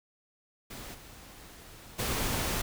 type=noise with level steps; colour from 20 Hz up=pink; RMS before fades=-43 / -50 / -31 dBFS; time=0.7-2.62 s; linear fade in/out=10 ms; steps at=0.93 / 1.98 s; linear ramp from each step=20 ms; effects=none